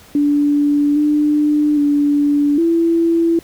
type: tone with pitch steps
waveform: sine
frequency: 290.4 / 297.8 / 289.7 / 333.8 Hz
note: D4 / D4 / D4 / E4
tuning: -19 / +24 / -24 / +22 cents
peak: -11 dBFS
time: 0.15-3.39 s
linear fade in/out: 2 ms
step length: 810 ms
effects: pink hiss -44 dBFS RMS until 3.43 s